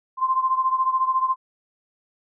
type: beating tone pair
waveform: sine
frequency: 1041 / 1055 Hz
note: C6 / C6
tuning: -9 / +14 cents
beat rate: 14 Hz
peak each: -20 / -24 dBFS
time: 0.17-1.36 s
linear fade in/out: 50 ms
effects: none